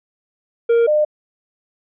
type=tone pair in turn; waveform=triangle / sine; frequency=466.2 / 604.2 Hz; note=A#4 / D5; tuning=0 / +49 cents; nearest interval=major third; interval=449 cents; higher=second; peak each=-9 / -12 dBFS; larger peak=first; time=0.69-0.87 / 0.87-1.05 s; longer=neither; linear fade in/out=10 ms; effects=resampled to 8000 Hz